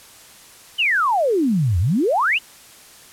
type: exponential two-way sweep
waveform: sine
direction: down then up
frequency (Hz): 3095 to 80.4 to 3095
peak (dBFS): -15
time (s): 0.78-2.39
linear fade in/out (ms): 20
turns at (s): 1.79
effects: white hiss -45 dBFS RMS until 3.12 s + low-pass 12000 Hz 12 dB/octave